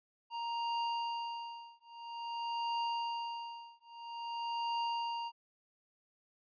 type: tone with tremolo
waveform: square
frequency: 934 Hz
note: A#5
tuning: 3 cents sharp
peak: -33 dBFS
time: 0.3-5.32 s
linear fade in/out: 50 ms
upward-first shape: triangle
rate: 0.5 Hz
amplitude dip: 100%
effects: resampled to 11025 Hz